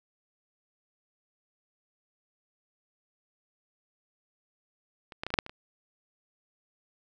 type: clicks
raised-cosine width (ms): 0.3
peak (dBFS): -28 / -17 / -17 / -24 / -9 / -7 / -24 / -27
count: 8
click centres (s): 5.122 / 5.235 / 5.266 / 5.304 / 5.34 / 5.388 / 5.464 / 5.495
effects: none